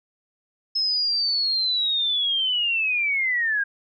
sine linear sweep, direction down, 5200 to 1595 Hz, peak -20 dBFS, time 0.75-3.64 s, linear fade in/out 10 ms, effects none

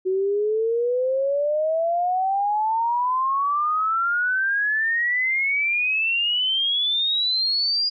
sine exponential sweep, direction up, 370 to 4886 Hz, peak -19 dBFS, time 0.05-7.9 s, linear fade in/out 20 ms, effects none

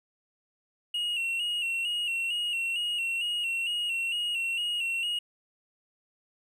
triangle tone with vibrato, 2800 Hz, F7, 4 cents sharp, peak -26 dBFS, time 0.94-5.19 s, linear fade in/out 5 ms, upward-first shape square, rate 2.2 Hz, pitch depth 48 cents each way, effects none

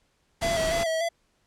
pink noise, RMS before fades -31 dBFS, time 0.41-0.84 s, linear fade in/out 10 ms
square tone with vibrato, 659.3 Hz, E5, in tune, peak -25 dBFS, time 0.42-1.09 s, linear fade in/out 10 ms, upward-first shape square, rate 3.4 Hz, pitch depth 37 cents each way
effects pink hiss -69 dBFS RMS until 1.46 s + low-pass 9000 Hz 12 dB/octave

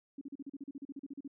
sine tone bursts, 278.4 Hz, C#4, 8 cents sharp, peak -40 dBFS, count 16, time 0.18-1.278 s, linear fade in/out 5 ms, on 33 ms, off 38 ms, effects none

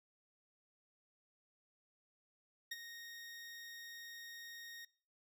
20% pulse tone with ADSR envelope, 1862 Hz, A#6, 2 cents flat, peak -34 dBFS, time 2.71-4.85 s, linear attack 8 ms, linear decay 30 ms, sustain -10 dB, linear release 4 ms, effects noise-tail reverb RT60 0.5 s tail -24 dB re dry

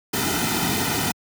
pink noise with comb filter, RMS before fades -23 dBFS, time 0.13-1.12 s, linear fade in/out 10 ms, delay 1.8 ms, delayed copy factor -0.9, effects high-pass 80 Hz 12 dB/octave

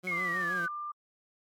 20% pulse tone with vibrato, 177.3 Hz, F3, 26 cents sharp, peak -34 dBFS, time 0.03-0.67 s, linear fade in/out 20 ms, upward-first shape sine, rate 6.3 Hz, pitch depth 73 cents each way
sine linear sweep, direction down, 2202 to 1484 Hz, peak -30 dBFS, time 0.07-0.68 s, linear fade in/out 2 ms
sine tone with pitch glide, 1174 to 1192.5 Hz, D6 to D6, -1 to +26 cents, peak -35 dBFS, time 0.11-0.92 s, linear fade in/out 10 ms, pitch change +27 cents, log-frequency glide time 0.44-0.59 s
effects AAC 64 kbps

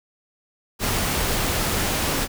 pink noise, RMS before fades -23 dBFS, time 0.79-2.28 s, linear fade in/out 50 ms, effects none

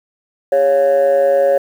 sine tone with amplitude modulation, 554.4 Hz, C#5, in tune, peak -4 dBFS, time 0.52-1.58 s, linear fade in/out 5 ms, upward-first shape sine, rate 150 Hz, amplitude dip 80%, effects tanh soft clip ceiling -6 dBFS + 7-bit

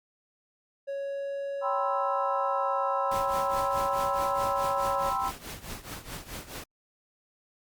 triangle tone with vibrato, 554.4 Hz, C#5, in tune, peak -29 dBFS, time 0.87-5.11 s, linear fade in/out 20 ms, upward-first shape sine, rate 0.36 Hz, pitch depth 10 cents each way
sine chord, C major seventh, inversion second, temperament equal, 784 / 987.8 / 1046.5 / 1318.5 Hz, G5 / B5 / C6 / E6, 0 / 0 / 0 / 0 cents, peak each -32 dBFS, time 1.61-5.32 s, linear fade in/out 50 ms
pink noise with tremolo, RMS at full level -37 dBFS, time 3.11-6.64 s, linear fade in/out 5 ms, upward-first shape triangle, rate 4.7 Hz, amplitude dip 85%
effects Opus 48 kbps

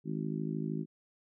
harmonic tone, 53.1 Hz, G#1, 39 cents sharp, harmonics 3 / 4 / 5 / 6 / 7, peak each -36 / -38 / -40 / -42 / -43 dBFS, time 0.04-0.86 s, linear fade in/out 50 ms, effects none

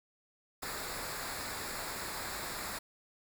pink noise with comb filter, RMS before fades -40 dBFS, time 0.62-2.79 s, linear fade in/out 10 ms, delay 0.33 ms, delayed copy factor -0.65, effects none

